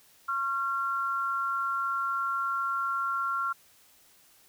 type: tone pair together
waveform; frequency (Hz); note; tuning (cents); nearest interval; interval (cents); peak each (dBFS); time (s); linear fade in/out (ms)
sine; 1092 / 1375.8; C#6 / F6; -26 / -26; major third; 400; -33 / -28; 0.28-3.53; 10
effects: white hiss -60 dBFS RMS until 4.48 s